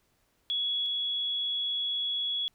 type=tone pair in turn; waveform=sine; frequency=3364 / 3364 Hz; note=G#7 / G#7; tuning=+22 / +22 cents; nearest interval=unison; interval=0 cents; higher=neither; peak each=-27 / -28 dBFS; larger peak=first; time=0.5-0.86 / 0.86-2.48 s; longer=second; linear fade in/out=0 ms; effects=pink hiss -71 dBFS RMS until 2.54 s